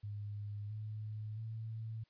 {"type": "tone with pitch steps", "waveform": "sine", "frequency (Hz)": [103.2, 107.27, 111.51], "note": ["G#2", "A2", "A2"], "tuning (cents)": [-10, -44, 24], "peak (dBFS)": -40, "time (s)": [0.03, 2.04], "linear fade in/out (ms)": 10, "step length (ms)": 670, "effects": ["white hiss -75 dBFS RMS until 2.09 s", "resampled to 11025 Hz"]}